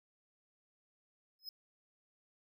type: tone with exponential growth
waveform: square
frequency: 5110 Hz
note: D#8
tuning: 45 cents sharp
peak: -39 dBFS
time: 1.39-1.49 s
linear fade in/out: 2 ms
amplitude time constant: 20 ms
effects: none

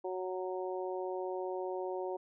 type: harmonic tone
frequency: 185 Hz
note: F#3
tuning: in tune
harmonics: 2 / 3 / 4 / 5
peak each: -37 / -41 / -43 / -45 dBFS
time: 0.04-2.17 s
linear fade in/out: 10 ms
effects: none

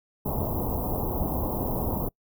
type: band-stop noise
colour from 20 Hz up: pink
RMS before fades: -28 dBFS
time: 0.25-2.09 s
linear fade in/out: 10 ms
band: 1000 to 13000 Hz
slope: 48 dB/octave
effects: noise-tail reverb RT60 0.1 s tail -26 dB re dry

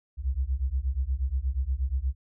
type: beating tone pair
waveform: sine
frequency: 61.7 / 70.1 Hz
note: B1 / C#2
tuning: -1 / +20 cents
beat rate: 8.4 Hz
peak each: -28 dBFS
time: 0.17-2.15 s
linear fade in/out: 50 ms
effects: none

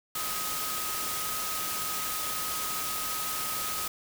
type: tone in noise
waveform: sine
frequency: 1261 Hz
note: D#6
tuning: 23 cents sharp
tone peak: -37 dBFS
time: 0.15-3.88 s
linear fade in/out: 5 ms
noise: white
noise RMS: -33 dBFS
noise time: 0.15-3.88 s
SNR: -7 dB
effects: none

